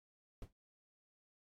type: noise with exponential decay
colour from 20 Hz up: brown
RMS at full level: -44 dBFS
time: 0.42-0.53 s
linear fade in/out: 2 ms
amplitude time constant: 23 ms
effects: MP3 64 kbps